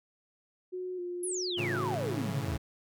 sine tone with vibrato, 360 Hz, F#4, 47 cents flat, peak -34 dBFS, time 0.72-1.96 s, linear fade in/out 20 ms, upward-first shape square, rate 1.9 Hz, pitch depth 29 cents each way
sine exponential sweep, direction down, 11300 to 65.1 Hz, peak -33 dBFS, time 1.23-2.57 s, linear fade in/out 5 ms
sawtooth chord, A major, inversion none, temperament equal with one note detuned, 108.99 / 138.59 / 164.81 Hz, A2 / C#3 / E3, -16 / 0 / 0 cents, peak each -32 / -33 / -37 dBFS, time 1.57-2.58 s, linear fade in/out 20 ms
effects none

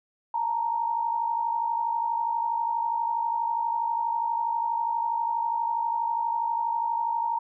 sine tone pair together, 880 / 932.3 Hz, A5 / A#5, 0 / 0 cents, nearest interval minor second, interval 100 cents, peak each -31 / -25 dBFS, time 0.34-7.39 s, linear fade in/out 5 ms, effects none

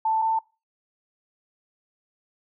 sine tone pair in turn, 884 / 891.7 Hz, A5 / A5, +8 / +23 cents, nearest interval unison, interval 15 cents, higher second, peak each -20 dBFS, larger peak neither, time 0.05-0.22 / 0.22-0.39 s, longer neither, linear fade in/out 5 ms, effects noise-tail reverb RT60 0.3 s tail -22 dB re dry

